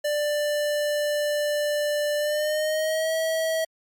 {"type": "tone with pitch glide", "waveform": "square", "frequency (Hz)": [591, 644.5], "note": ["D5", "E5"], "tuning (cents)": [11, -39], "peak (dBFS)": -23, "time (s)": [0.04, 3.65], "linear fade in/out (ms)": 10, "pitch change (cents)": 150, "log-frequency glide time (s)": [2.17, 3.14], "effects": ["MP3 96 kbps"]}